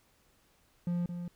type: tone with echo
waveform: triangle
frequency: 174.61 Hz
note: F3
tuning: in tune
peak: -27 dBFS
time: 0.87-1.06 s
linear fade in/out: 2 ms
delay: 220 ms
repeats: 1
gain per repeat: -7 dB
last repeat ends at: 1.28 s
effects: pink hiss -68 dBFS RMS until 1.35 s